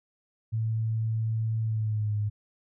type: tone with pitch glide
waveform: sine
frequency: 111.5 to 104.64 Hz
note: A2 to G#2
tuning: +23 to +14 cents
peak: -25 dBFS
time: 0.52-2.3 s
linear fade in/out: 20 ms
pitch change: -109 cents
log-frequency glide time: 1.62-2.16 s
effects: none